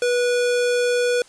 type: tone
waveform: square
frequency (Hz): 488.2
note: B4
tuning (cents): -20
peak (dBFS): -18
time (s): 0.02-1.22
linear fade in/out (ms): 2
effects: white hiss -50 dBFS RMS until 1.28 s + resampled to 22050 Hz